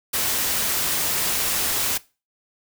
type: noise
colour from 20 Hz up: white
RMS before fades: -23 dBFS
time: 0.13-1.98 s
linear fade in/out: 10 ms
effects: noise-tail reverb RT60 0.3 s tail -20 dB re dry